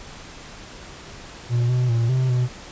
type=tone with pitch steps; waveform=triangle; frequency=120 / 124.9 / 116.4 / 129.2 / 124.5 Hz; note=B2 / B2 / A#2 / C3 / B2; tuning=-49 / +20 / -2 / -21 / +14 cents; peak=-15 dBFS; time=1.49-2.49 s; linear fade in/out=50 ms; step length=200 ms; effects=pink hiss -40 dBFS RMS until 2.71 s + resampled to 16000 Hz